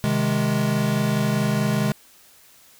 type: chord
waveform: square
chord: Ab major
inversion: first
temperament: equal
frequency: 130.81 / 155.56 / 207.7 Hz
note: C3 / Eb3 / Ab3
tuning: 0 / 0 / 0 cents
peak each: -25 / -26 / -23 dBFS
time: 0.04-1.92 s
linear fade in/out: 0 ms
effects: white hiss -52 dBFS RMS until 2.79 s